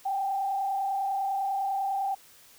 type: tone with frequency modulation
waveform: sine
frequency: 784 Hz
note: G5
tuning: in tune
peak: -26 dBFS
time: 0.05-2.15 s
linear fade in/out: 10 ms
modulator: 30 Hz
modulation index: 0.74
effects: white hiss -55 dBFS RMS until 2.58 s